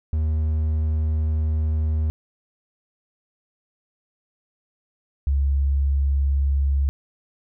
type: tone pair in turn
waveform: triangle / sine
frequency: 77.78 / 69.29 Hz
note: D#2 / C#2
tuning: 0 / 0 cents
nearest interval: major second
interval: 200 cents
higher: first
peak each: -17 dBFS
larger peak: neither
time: 0.13-2.1 / 5.27-6.89 s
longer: first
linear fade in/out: 0 ms
effects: none